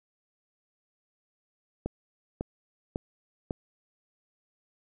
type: click train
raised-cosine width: 2 ms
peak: -17 dBFS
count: 4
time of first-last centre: 1.86-3.508 s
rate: 1.82 Hz
effects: none